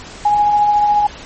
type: tone with tremolo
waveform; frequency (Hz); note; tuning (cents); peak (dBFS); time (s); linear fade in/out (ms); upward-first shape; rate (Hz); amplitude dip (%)
sine; 830.6; G#5; 0; -8; 0.25-1.07; 5; triangle; 14; 35
effects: pink hiss -34 dBFS RMS until 1.25 s + MP3 32 kbps